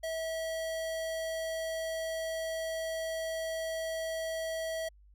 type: tone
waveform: square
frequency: 648 Hz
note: E5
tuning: 30 cents flat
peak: -34 dBFS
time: 0.03-4.89 s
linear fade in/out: 10 ms
effects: added 50 Hz sine -56 dBFS peak until 5.14 s